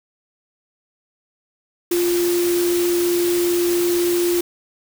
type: tone in noise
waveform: sine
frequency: 349.1 Hz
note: F4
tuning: 1 cent flat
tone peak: -16 dBFS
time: 1.91-4.41 s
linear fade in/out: 5 ms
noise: white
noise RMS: -27 dBFS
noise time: 1.91-4.41 s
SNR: +8 dB
effects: none